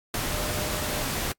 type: tone in noise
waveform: sine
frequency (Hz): 604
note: D5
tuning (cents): +48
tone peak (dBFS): -36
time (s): 0.31-1.03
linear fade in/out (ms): 2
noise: pink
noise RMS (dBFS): -29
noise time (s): 0.14-1.32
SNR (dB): -10
effects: noise-tail reverb RT60 0.1 s tail -26 dB re dry + AAC 64 kbps